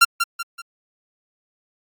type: tone with echo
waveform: sawtooth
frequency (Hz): 1376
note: F6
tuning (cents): -26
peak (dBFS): -5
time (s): 0.01-0.05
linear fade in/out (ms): 10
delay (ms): 190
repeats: 3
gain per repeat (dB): -8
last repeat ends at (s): 0.62
effects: Opus 48 kbps